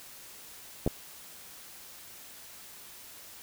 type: clicks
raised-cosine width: 2 ms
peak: -14 dBFS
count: 2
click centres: 0.864 / 0.876 s
effects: white hiss -49 dBFS RMS until 3.42 s